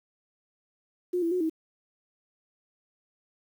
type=tone with pitch steps; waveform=sine; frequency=358.3 / 334.6 / 363.5 / 320.3 Hz; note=F4 / E4 / F#4 / E4; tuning=+44 / +26 / -31 / -50 cents; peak=-24 dBFS; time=1.13-1.498 s; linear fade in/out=10 ms; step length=92 ms; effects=9-bit